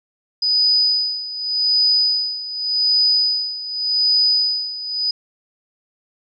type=tone with tremolo; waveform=sine; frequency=4978 Hz; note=D#8; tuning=in tune; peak=-12 dBFS; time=0.42-5.11 s; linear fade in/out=5 ms; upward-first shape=sine; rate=0.86 Hz; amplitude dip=80%; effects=none